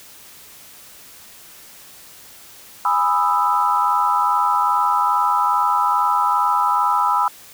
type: chord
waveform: sine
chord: E major seventh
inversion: first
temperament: just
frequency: 824.1 / 988.9 / 1236.1 / 1318.5 Hz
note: G#5 / B5 / D#6 / E6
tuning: -14 / +2 / -12 / 0 cents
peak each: -22 / -18 / -23 / -20 dBFS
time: 2.85-7.28 s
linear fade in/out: 2 ms
effects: white hiss -43 dBFS RMS until 7.53 s